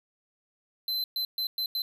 square tone bursts at uneven times, 4062 Hz, B7, 48 cents sharp, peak -28 dBFS, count 5, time 0.88-1.04 / 1.16-1.25 / 1.38-1.47 / 1.58-1.66 / 1.75-1.82 s, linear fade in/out 2 ms, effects none

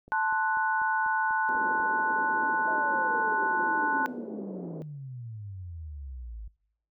click train, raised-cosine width 2 ms, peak -37 dBFS, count 8, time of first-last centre 0.08-1.8 s, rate 4.07 Hz
sine chord, F# diminished, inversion first, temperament equal, 880 / 1046.5 / 1480 Hz, A5 / C6 / F#6, 0 / 0 / 0 cents, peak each -27 / -33 / -28 dBFS, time 0.12-4.06 s, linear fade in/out 0 ms
pink band-pass noise, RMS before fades -40 dBFS, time 1.49-4.82 s, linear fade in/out 0 ms, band 260 to 520 Hz, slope 24 dB/octave
sine exponential sweep, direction down, 657 to 51.4 Hz, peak -37 dBFS, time 2.67-6.48 s, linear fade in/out 5 ms
effects noise-tail reverb RT60 0.8 s tail -24 dB re dry

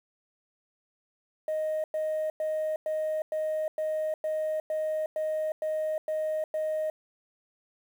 sine tone bursts, 622.3 Hz, D#5, in tune, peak -25 dBFS, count 12, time 1.48-6.9 s, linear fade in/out 2 ms, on 360 ms, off 100 ms, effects tanh soft clip ceiling -25 dBFS + 9-bit

